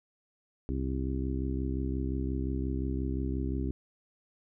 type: harmonic tone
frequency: 65.7 Hz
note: C2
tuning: 8 cents sharp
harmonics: 1 / 2 / 3 / 4 / 5 / 6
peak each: -32 / -37 / -42 / -36 / -39 / -42 dBFS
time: 0.69-3.71 s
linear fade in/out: 0 ms
effects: none